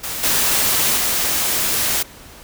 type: noise with level steps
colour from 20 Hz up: white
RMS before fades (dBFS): -26 / -17 / -19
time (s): 0.03-2.03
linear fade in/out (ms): 10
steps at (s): 0.23 / 0.96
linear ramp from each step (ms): 10
effects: pink hiss -41 dBFS RMS until 2.43 s